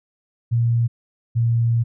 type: tone pair in turn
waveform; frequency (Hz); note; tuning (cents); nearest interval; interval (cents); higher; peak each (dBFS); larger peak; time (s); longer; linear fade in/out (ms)
sine; 117.4 / 116.59; A#2 / A#2; +13 / +1; unison; 12; first; -15; neither; 0.51-0.88 / 1.35-1.84; second; 20
effects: none